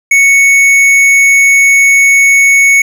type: tone with tanh clipping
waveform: sine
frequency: 2217 Hz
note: C#7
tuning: in tune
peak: -5 dBFS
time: 0.11-2.82 s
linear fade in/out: 5 ms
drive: 12 dB
effects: none